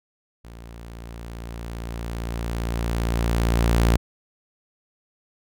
sawtooth tone with level ramp, 57.6 Hz, A#1, 20 cents flat, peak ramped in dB -36 to -11 dBFS, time 0.44-3.97 s, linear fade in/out 10 ms, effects none

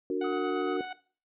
sine chord, D augmented, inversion none, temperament just, 293.7 / 367.1 / 458.9 Hz, D4 / F#4 / A#4, 0 / -14 / -27 cents, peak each -32 / -30 / -33 dBFS, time 0.1-0.81 s, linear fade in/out 2 ms
sawtooth tone with tremolo, 740 Hz, F#5, in tune, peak -31 dBFS, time 0.21-0.93 s, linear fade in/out 5 ms, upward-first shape square, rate 8.6 Hz, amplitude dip 25%
sine tone, 1264 Hz, D#6, 27 cents sharp, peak -37 dBFS, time 0.24-0.77 s, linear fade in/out 5 ms
effects noise-tail reverb RT60 0.4 s tail -18 dB re dry + resampled to 8000 Hz

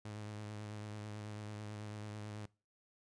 sawtooth tone with vibrato, 105.5 Hz, G#2, 28 cents sharp, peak -40 dBFS, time 0.05-2.46 s, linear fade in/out 5 ms, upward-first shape triangle, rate 9.1 Hz, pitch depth 36 cents each way, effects noise-tail reverb RT60 0.3 s tail -22 dB re dry + resampled to 22050 Hz

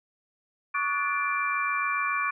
sine tone cluster, 1126 / 1213 / 1466 / 1738 / 2361 Hz, C#6 / D#6 / F#6 / A6 / D7, +27 / -44 / -16 / -22 / +9 cents, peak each -28 / -37 / -33 / -34 / -30 dBFS, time 0.74-2.31 s, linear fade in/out 10 ms, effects none

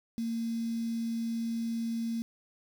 sine tone with quantisation, 229.4 Hz, A#3, 28 cents flat, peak -30 dBFS, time 0.18-2.22 s, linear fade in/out 0 ms, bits 8, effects none

